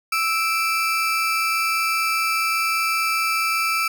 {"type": "tone pair together", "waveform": "35% pulse", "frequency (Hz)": [1317, 2347], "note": ["E6", "D7"], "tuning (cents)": [-2, -2], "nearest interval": "minor seventh", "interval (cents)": 1000, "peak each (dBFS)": [-20, -21], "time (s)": [0.12, 3.88], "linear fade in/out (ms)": 5, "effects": []}